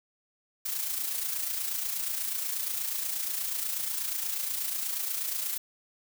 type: noise with amplitude modulation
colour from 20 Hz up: blue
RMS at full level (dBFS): -30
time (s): 0.65-5.58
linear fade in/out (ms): 10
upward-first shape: sine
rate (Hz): 28.3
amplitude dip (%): 50
effects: none